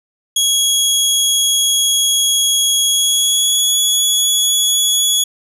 20% pulse tone with pitch glide, 3322 to 3376 Hz, G#7 to G#7, 0 to +28 cents, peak -6 dBFS, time 0.36-5.24 s, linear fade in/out 5 ms, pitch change +28 cents, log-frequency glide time 2.87-3.68 s, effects none

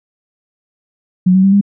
sine tone with pitch steps, 183.1 / 188.9 / 194.89 / 201.1 Hz, F#3 / F#3 / G3 / G3, -18 / +36 / -10 / +44 cents, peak -6 dBFS, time 1.26-1.612 s, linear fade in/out 10 ms, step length 88 ms, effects none

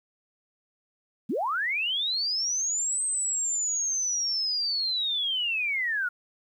sine linear two-way sweep, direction up then down, 170 to 8320 to 1400 Hz, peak -25 dBFS, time 1.29-6.09 s, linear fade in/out 10 ms, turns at 3.04 s, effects 10-bit

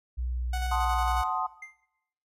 sine tone with vibrato, 61.1 Hz, B1, 18 cents flat, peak -28 dBFS, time 0.17-1.23 s, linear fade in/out 20 ms, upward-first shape triangle, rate 2.1 Hz, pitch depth 17 cents each way
sawtooth tone with tremolo, 740 Hz, F#5, in tune, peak -28 dBFS, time 0.53-1.24 s, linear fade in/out 5 ms, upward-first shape square, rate 11 Hz, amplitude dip 35%
sine chord, F# diminished seventh, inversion none, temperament equal, 740 / 880 / 1046.5 / 1244.5 Hz, F#5 / A5 / C6 / Eb6, 0 / 0 / 0 / 0 cents, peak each -32 dBFS, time 0.71-1.47 s, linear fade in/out 10 ms
triangle tone with exponential decay, 2093 Hz, C7, in tune, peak -35 dBFS, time 1.62-1.83 s, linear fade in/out 5 ms, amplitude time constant 44 ms
effects noise-tail reverb RT60 0.8 s tail -18 dB re dry + resampled to 32000 Hz

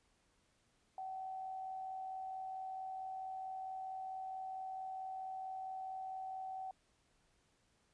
sine tone with amplitude modulation, 759 Hz, F#5, 44 cents sharp, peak -40 dBFS, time 0.98-6.71 s, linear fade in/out 2 ms, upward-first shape sine, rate 84.5 Hz, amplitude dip 35%, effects pink hiss -75 dBFS RMS until 7.93 s + resampled to 22050 Hz

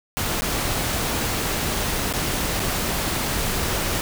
pink noise with dropouts, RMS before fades -24 dBFS, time 0.17-4.01 s, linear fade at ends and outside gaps 0 ms, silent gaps 0.409-0.42 / 2.127-2.137 / 2.596-2.601 s, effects none

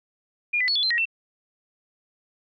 sine tone with pitch steps, 2423 / 2003 / 4388 / 3442 / 4112 / 1890 / 2687 Hz, D#7 / B6 / C#8 / A7 / C8 / A#6 / E7, -47 / +24 / -18 / -39 / -31 / +23 / +33 cents, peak -20 dBFS, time 0.53-1.055 s, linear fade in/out 10 ms, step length 75 ms, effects none

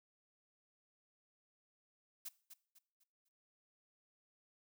blue noise with echo, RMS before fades -45 dBFS, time 2.25-2.29 s, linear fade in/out 10 ms, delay 250 ms, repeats 4, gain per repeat -9 dB, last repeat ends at 3.29 s, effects noise-tail reverb RT60 0.5 s tail -20 dB re dry

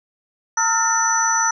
sine tone cluster, 908 / 1295 / 1401 / 1811 / 5960 Hz, A#5 / E6 / F6 / A6 / F#8, -46 / -31 / +5 / +49 / +12 cents, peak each -21 / -25 / -23 / -27 / -19 dBFS, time 0.57-1.51 s, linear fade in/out 5 ms, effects none

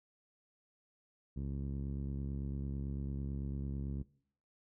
10% pulse tone with low-pass filter, 69 Hz, C#2, 7 cents flat, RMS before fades -39 dBFS, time 1.36-4.03 s, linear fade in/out 10 ms, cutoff 180 Hz, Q 0.8, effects noise-tail reverb RT60 0.6 s tail -21 dB re dry

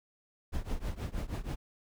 brown noise with tremolo, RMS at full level -31 dBFS, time 0.52-1.56 s, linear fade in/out 20 ms, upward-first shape triangle, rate 6.3 Hz, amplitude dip 95%, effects none

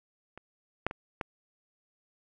clicks, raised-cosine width 0.5 ms, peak -30 / -12 / -23 / -17 dBFS, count 4, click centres 0.376 / 0.866 / 0.911 / 1.212 s, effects none

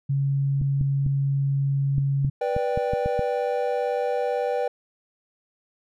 sine tone, 138.59 Hz, C#3, in tune, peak -20 dBFS, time 0.09-2.3 s, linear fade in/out 10 ms
clicks, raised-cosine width 5 ms, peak -16 dBFS, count 10, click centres 0.615 / 0.812 / 1.064 / 1.982 / 2.248 / 2.565 / 2.775 / 2.935 / 3.06 / 3.193 s
triangle chord, G major, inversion first, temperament just, 490 / 588 / 784 Hz, B4 / D5 / G5, -14 / +2 / 0 cents, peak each -23 / -26 / -27 dBFS, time 2.41-4.68 s, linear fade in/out 5 ms
effects none

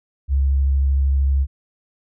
sine tone with vibrato, 68.4 Hz, C#2, 23 cents flat, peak -14 dBFS, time 0.28-1.47 s, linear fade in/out 50 ms, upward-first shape square, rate 13 Hz, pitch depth 13 cents each way, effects none

